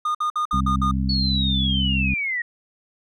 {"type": "tone bursts", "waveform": "triangle", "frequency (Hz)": 1222, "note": "D#6", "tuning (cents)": -32, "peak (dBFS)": -18, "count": 6, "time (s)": [0.05, 0.913], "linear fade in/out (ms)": 5, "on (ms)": 98, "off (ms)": 55}
{"type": "harmonic tone", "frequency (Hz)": 66, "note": "C2", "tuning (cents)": 16, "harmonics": [1, 2, 3, 4], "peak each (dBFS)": [-23, -27, -24, -31], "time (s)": [0.53, 2.14], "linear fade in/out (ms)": 5}
{"type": "linear sweep", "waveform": "sine", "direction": "down", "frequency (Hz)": [4440, 1864.7], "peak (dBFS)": -22, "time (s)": [1.09, 2.42], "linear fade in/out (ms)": 5}
{"effects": []}